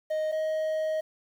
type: tone pair in turn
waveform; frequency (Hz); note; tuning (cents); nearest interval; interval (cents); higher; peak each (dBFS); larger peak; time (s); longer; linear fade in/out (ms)
triangle; 622.3 / 627.4; D#5 / D#5; 0 / +14; unison; 14; second; -24; neither; 0.1-0.32 / 0.32-1.01; second; 10
effects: 9-bit